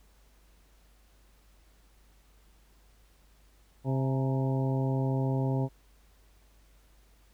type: harmonic tone with a mistuned harmonic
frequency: 132.8 Hz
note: C3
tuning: 26 cents sharp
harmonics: 1 / 2 / 3 / 4 / 5 / 6 / 7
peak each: -27 / -33 / -37 / -39 / -41 / -43 / -44 dBFS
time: 3.84-5.69 s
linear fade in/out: 50 ms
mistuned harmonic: 6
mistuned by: +81 cents
effects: added 50 Hz sine -59 dBFS peak until 7.33 s + pink hiss -66 dBFS RMS until 7.33 s